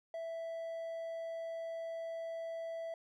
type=tone; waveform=triangle; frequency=660 Hz; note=E5; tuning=2 cents sharp; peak=-37 dBFS; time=0.14-2.94 s; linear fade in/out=2 ms; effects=none